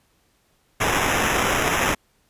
blue noise with sample-and-hold, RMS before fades -21 dBFS, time 0.8-1.95 s, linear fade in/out 10 ms, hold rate 4410 Hz, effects pink hiss -64 dBFS RMS until 2.29 s + resampled to 32000 Hz

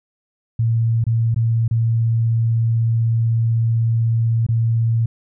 sine tone with dropouts, 114.5 Hz, A#2, 31 cents flat, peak -14 dBFS, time 0.59-5.06 s, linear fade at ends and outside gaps 5 ms, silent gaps 1.041-1.066 / 1.345-1.361 / 1.68-1.71 / 4.466-4.487 s, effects none

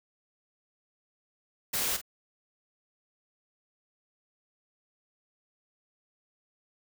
white noise with echo, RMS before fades -30 dBFS, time 1.73-1.97 s, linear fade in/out 10 ms, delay 45 ms, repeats 1, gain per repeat -11 dB, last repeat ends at 2.015 s, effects none

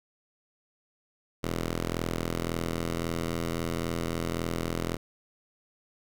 10% pulse ring-modulated tone, 83.7 Hz, E2, 27 cents sharp, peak -18 dBFS, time 1.43-4.97 s, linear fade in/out 10 ms, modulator 62.7 Hz, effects none

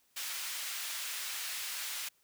pink high-pass noise, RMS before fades -39 dBFS, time 0.16-2.09 s, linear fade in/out 10 ms, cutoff 2000 Hz, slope 12 dB/octave, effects white hiss -71 dBFS RMS until 2.23 s

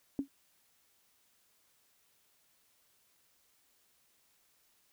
sine tone with exponential decay, 277.2 Hz, C#4, in tune, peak -26 dBFS, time 0.19-0.28 s, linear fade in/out 1 ms, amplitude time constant 19 ms, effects white hiss -71 dBFS RMS until 4.92 s

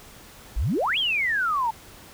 sine exponential two-way sweep, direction up then down, 41.48 to 3375 to 869 Hz, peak -21 dBFS, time 0.56-1.71 s, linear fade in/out 10 ms, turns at 0.98 s, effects pink hiss -47 dBFS RMS until 2.13 s

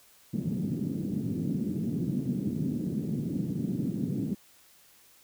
pink band-pass noise, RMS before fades -31 dBFS, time 0.33-4.35 s, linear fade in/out 10 ms, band 150 to 270 Hz, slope 24 dB/octave, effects white hiss -59 dBFS RMS until 5.23 s

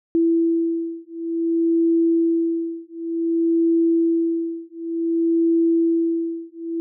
sine beating tone pair, 332 / 332.55 Hz, E4 / E4, +12 / +15 cents, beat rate 0.55 Hz, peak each -20 dBFS, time 0.15-6.8 s, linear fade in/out 0 ms, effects none

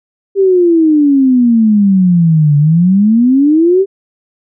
sine exponential two-way sweep, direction down then up, 398.9 to 143.5 to 398.9 Hz, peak -5 dBFS, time 0.35-3.86 s, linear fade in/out 50 ms, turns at 2.57 s, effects none

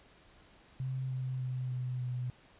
sine tone with pitch steps, 130.81 / 129.23 / 127.67 / 126.14 / 124.61 Hz, C3 / C3 / C3 / B2 / B2, 0 / -21 / -42 / +37 / +16 cents, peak -33 dBFS, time 0.8-2.3 s, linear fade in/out 0 ms, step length 300 ms, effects pink hiss -61 dBFS RMS until 2.59 s + resampled to 8000 Hz

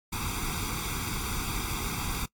pink noise with comb filter, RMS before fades -32 dBFS, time 0.12-2.26 s, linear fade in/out 10 ms, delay 0.84 ms, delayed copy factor +0.95, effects noise-tail reverb RT60 0.1 s tail -25 dB re dry + AAC 64 kbps

